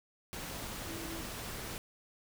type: tone in noise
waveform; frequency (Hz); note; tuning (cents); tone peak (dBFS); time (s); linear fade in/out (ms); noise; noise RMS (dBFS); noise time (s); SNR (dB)
sine; 329.6; E4; 0; -44; 0.87-1.21; 0; pink; -42; 0.33-1.78; -5
effects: none